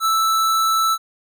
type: tone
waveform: square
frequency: 1318.5 Hz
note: E6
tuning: in tune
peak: -16 dBFS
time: 0-0.98 s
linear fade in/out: 50 ms
effects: none